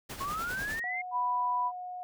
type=noise with tremolo; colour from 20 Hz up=pink; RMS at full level=-39 dBFS; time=0.09-0.8 s; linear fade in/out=10 ms; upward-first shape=triangle; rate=10 Hz; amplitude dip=60%
type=linear sweep; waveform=sine; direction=up; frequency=1065 to 2147 Hz; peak=-32 dBFS; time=0.2-1.02 s; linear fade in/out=10 ms
type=tone with pitch glide; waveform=sine; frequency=730 to 725.4 Hz; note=F#5 to F#5; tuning=-24 to -34 cents; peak=-37 dBFS; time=0.84-2.03 s; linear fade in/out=0 ms; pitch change=-10 cents; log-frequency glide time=1.33-1.68 s
type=tone; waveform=sine; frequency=987.8 Hz; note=B5; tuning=in tune; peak=-27 dBFS; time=1.11-1.72 s; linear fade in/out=50 ms
effects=none